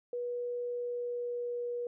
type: tone with pitch glide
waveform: sine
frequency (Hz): 485.6 to 482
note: B4 to B4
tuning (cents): -29 to -42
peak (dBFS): -33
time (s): 0.13-1.87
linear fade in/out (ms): 2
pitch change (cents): -13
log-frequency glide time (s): 0.62-1.66
effects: none